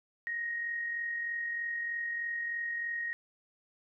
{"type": "tone with amplitude modulation", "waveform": "sine", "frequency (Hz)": 1874, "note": "A#6", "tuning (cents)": 9, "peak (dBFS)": -31, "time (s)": [0.27, 3.13], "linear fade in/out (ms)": 0, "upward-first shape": "sine", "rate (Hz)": 43.2, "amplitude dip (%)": 35, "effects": []}